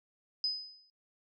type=tone with exponential decay; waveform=sine; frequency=5020 Hz; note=D#8; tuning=15 cents sharp; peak=-27 dBFS; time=0.44-0.9 s; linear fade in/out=1 ms; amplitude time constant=100 ms; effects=noise-tail reverb RT60 0.1 s tail -25 dB re dry